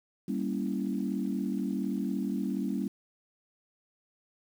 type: chord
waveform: sine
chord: G diminished seventh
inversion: none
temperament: equal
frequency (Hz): 196 / 233.1 / 277.2 / 329.6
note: G3 / Bb3 / Db4 / Fb4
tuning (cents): 0 / 0 / 0 / 0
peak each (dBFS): -32 / -34 / -34 / -38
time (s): 0.28-2.88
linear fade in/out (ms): 5
effects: tanh soft clip ceiling -18 dBFS + 9-bit